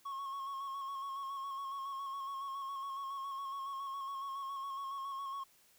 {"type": "tone with vibrato", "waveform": "triangle", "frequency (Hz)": 1094, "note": "C#6", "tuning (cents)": -23, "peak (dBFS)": -37, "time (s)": [0.05, 5.44], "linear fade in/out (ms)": 10, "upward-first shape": "square", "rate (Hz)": 7.2, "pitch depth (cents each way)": 29, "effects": ["white hiss -67 dBFS RMS until 5.78 s"]}